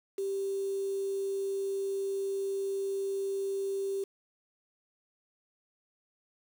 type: tone with quantisation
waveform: sine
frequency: 392 Hz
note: G4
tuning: in tune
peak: -30 dBFS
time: 0.18-4.04 s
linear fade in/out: 5 ms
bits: 8
effects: none